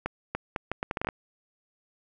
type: accelerating click train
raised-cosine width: 0.5 ms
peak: -14 dBFS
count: 11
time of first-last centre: 0.06-1.088 s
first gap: 290 ms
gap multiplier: 0.73
effects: none